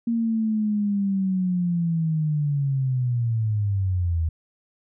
sine linear sweep, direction down, 233.8 to 79 Hz, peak -20 dBFS, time 0.07-4.29 s, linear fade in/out 5 ms, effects none

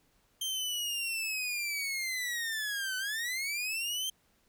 sawtooth linear two-way sweep, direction down then up, 3162 to 1500 to 3162 Hz, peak -29 dBFS, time 0.41-4.1 s, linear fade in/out 5 ms, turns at 2.97 s, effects pink hiss -70 dBFS RMS until 4.48 s

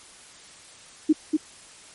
sine tone with echo, 309.3 Hz, D#4, 10 cents flat, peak -13 dBFS, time 1.09-1.13 s, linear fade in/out 10 ms, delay 240 ms, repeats 1, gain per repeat -4 dB, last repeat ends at 1.37 s, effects white hiss -48 dBFS RMS until 1.94 s + MP3 48 kbps

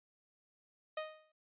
sawtooth tone with exponential decay, 622 Hz, D#5, 1 cent flat, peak -31 dBFS, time 0.97-1.32 s, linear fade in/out 5 ms, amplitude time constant 74 ms, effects resampled to 8000 Hz

